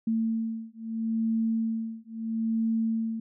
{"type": "beating tone pair", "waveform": "sine", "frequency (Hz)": [224.4, 225.16], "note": ["A3", "A3"], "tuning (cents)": [34, 40], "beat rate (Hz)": 0.76, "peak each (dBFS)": [-29, -29], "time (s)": [0.07, 3.2], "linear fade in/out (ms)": 5, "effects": []}